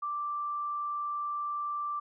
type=tone; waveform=sine; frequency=1174.7 Hz; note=D6; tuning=in tune; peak=-31 dBFS; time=0.02-2 s; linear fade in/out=10 ms; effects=none